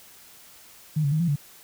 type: tone with pitch steps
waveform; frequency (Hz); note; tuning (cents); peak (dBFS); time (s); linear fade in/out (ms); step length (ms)
sine; 153.8 / 141.1 / 155.6 / 171.8 / 144.2; D#3 / C#3 / D#3 / F3 / D3; -20 / +31 / 0 / -28 / -31; -20; 0.96-1.36; 10; 80
effects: white hiss -50 dBFS RMS until 1.63 s

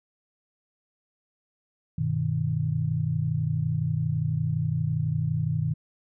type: chord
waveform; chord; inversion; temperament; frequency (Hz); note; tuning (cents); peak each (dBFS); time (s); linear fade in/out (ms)
sine; G augmented; none; equal; 98 / 123.47 / 155.56; G2 / B2 / D#3; 0 / 0 / 0; -31 / -28 / -26; 1.98-5.74; 5
effects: none

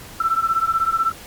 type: beating tone pair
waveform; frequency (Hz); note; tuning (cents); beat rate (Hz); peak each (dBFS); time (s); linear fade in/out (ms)
sine; 1327 / 1343; E6 / E6; +11 / +32; 16; -19 / -20; 0.2-1.12; 5
effects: pink hiss -39 dBFS RMS until 1.26 s + MP3 96 kbps

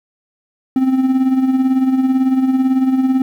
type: tone with tremolo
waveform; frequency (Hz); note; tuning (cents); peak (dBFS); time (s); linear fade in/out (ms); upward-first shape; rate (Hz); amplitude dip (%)
triangle; 261.6; C4; 0; -7; 0.76-3.22; 2; sine; 18; 55
effects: 8-bit

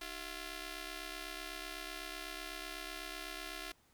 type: ring-modulated tone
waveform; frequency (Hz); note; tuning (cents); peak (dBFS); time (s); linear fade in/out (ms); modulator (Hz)
5% pulse; 344; F4; -26; -28; 0.01-3.72; 2; 998
effects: pink hiss -70 dBFS RMS until 3.93 s

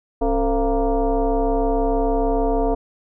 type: tone with frequency modulation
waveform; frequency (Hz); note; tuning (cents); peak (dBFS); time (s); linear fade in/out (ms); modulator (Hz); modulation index
sine; 207.7; G#3; 0; -16; 0.21-2.75; 10; 241; 2.4
effects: none

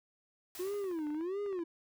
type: noise with exponential decay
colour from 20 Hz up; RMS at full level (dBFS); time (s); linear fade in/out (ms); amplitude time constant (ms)
white; -46; 0.55-1.38; 1; 180
type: tone with vibrato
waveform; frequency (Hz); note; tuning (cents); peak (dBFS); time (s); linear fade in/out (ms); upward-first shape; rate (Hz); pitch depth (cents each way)
triangle; 349.2; F4; 0; -32; 0.59-1.64; 10; sine; 1.5; 280
type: clicks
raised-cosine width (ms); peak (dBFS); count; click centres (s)
0.5; -40; 12; 0.673 / 0.74 / 0.842 / 0.913 / 0.989 / 1.069 / 1.104 / 1.146 / 1.21 / 1.462 / 1.528 / 1.591
effects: none

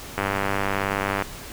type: click train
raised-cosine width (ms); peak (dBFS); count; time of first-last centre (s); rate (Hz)
0.5; -8; 104; 0.18-1.223; 98.8
effects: pink hiss -38 dBFS RMS until 1.52 s

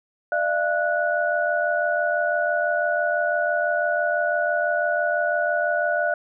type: tone cluster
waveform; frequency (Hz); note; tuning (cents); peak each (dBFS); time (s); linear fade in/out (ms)
sine; 599 / 685 / 1471; D5 / F5 / F#6; +34 / -34 / -11; -24 / -24 / -24; 0.32-6.14; 2
effects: none

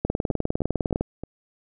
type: two click trains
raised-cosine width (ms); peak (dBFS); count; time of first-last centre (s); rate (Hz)
2; -9 / -19; 20 / 4; 0.05-1.01 / 0.31-1.236; 19.8 / 3.24
effects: none

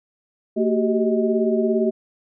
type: tone cluster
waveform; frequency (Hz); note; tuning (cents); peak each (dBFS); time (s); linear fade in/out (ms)
sine; 226.8 / 377.7 / 395.1 / 629; A#3 / F#4 / G4 / D#5; -47 / +36 / +14 / +19; -21 / -21 / -24 / -25; 0.56-1.91; 20
effects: none

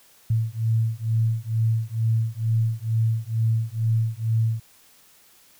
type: beating tone pair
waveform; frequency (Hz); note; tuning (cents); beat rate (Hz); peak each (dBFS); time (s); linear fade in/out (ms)
sine; 111.5 / 113.7; A2 / A#2; +23 / -43; 2.2; -23; 0.3-4.6; 5
effects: white hiss -55 dBFS RMS until 5.59 s

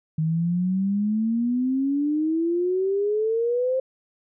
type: exponential sweep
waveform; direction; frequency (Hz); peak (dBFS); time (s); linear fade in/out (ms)
sine; up; 155.56 to 528; -20; 0.18-3.8; 5
effects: none

